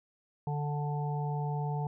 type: harmonic tone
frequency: 146.83 Hz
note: D3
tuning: in tune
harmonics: 1 / 3 / 5 / 6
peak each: -31 / -42 / -41 / -40 dBFS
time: 0.47-1.87 s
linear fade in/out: 2 ms
effects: none